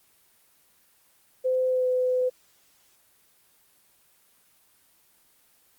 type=tone with pitch glide; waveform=sine; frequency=513 to 505.9 Hz; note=C5 to B4; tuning=-34 to +42 cents; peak=-21 dBFS; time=1.44-2.3 s; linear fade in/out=20 ms; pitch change=-24 cents; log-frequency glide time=1.68-1.87 s; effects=white hiss -62 dBFS RMS until 5.78 s + Opus 24 kbps